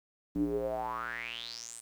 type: tone with band-pass filter sweep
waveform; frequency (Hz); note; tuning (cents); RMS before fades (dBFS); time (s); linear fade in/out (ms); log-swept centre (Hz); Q
square; 58.27; A#1; 0; -36; 0.35-1.81; 10; 250 to 9300; 8.2
effects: 10-bit